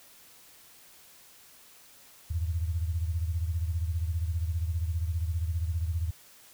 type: beating tone pair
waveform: sine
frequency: 80.9 / 95.9 Hz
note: E2 / G2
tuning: -32 / -37 cents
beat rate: 15 Hz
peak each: -28 / -34 dBFS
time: 2.3-6.11 s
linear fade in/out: 10 ms
effects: white hiss -55 dBFS RMS until 6.53 s